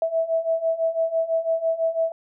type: beating tone pair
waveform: sine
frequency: 651 / 657 Hz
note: E5 / E5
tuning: -22 / -6 cents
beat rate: 6 Hz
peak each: -25 / -22 dBFS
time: 0.02-2.12 s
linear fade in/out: 2 ms
effects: none